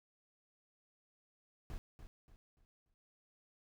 brown noise with echo, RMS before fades -43 dBFS, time 1.7-1.78 s, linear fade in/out 0 ms, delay 290 ms, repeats 4, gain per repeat -9 dB, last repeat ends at 2.94 s, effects none

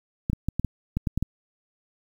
clicks, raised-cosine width 5 ms, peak -12 dBFS, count 9, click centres 0.299 / 0.332 / 0.486 / 0.596 / 0.647 / 0.97 / 1.072 / 1.176 / 1.226 s, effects 8-bit

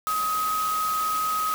sine tone in noise, 1263 Hz, D#6, 26 cents sharp, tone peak -23 dBFS, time 0.07-1.54 s, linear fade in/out 0 ms, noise white, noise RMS -34 dBFS, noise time 0.07-1.54 s, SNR +8 dB, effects none

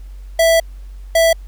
square tone bursts at uneven times, 659.3 Hz, E5, in tune, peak -10 dBFS, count 2, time 0.39-0.6 / 1.15-1.33 s, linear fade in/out 5 ms, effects added 47 Hz sine -30 dBFS peak until 1.47 s + pink hiss -54 dBFS RMS until 1.47 s

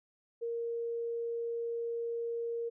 sine tone, 466.2 Hz, A#4, in tune, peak -33 dBFS, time 0.41-2.7 s, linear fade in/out 20 ms, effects none

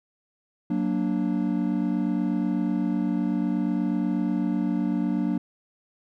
triangle chord, Gb augmented, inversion none, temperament equal, 185 / 233.1 / 293.7 Hz, Gb3 / Bb3 / D4, 0 / 0 / 0 cents, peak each -25 dBFS, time 0.7-5.38 s, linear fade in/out 5 ms, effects none

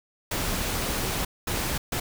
pink noise bursts at uneven times, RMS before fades -28 dBFS, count 3, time 0.31-1.25 / 1.47-1.78 / 1.92-2 s, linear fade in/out 5 ms, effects none

